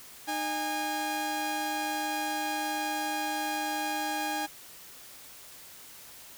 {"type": "tone pair together", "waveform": "sawtooth", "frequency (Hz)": [306.5, 818.3], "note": ["D#4", "G#5"], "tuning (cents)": [-26, -26], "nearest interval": "octave + perfect fourth", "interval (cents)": 1700, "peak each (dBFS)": [-32, -27], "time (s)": [0.27, 4.47], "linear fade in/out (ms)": 20, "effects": ["white hiss -49 dBFS RMS until 6.37 s"]}